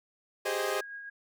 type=chord; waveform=sawtooth; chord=Ab major seventh; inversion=third; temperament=equal with one note detuned; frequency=390 / 415.3 / 523.3 / 622.3 Hz; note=G4 / Ab4 / C5 / Eb5; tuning=-9 / 0 / 0 / 0 cents; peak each=-31 dBFS; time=0.45-0.81 s; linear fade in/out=10 ms
type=tone with tremolo; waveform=sine; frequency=1638 Hz; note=G#6; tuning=24 cents flat; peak=-38 dBFS; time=0.45-1.1 s; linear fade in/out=10 ms; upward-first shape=triangle; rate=6.5 Hz; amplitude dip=40%
effects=none